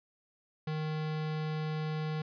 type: tone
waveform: square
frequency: 155.1 Hz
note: D#3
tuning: 5 cents flat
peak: -33 dBFS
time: 0.67-2.22 s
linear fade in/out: 5 ms
effects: resampled to 11025 Hz